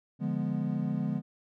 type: chord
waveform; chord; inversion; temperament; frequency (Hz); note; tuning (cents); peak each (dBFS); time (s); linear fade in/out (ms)
triangle; D diminished seventh; none; equal; 146.83 / 174.61 / 207.7 / 246.9; D3 / F3 / Ab3 / Cb4; 0 / 0 / 0 / 0; -32 / -32 / -31 / -33; 0.19-1.22; 50
effects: none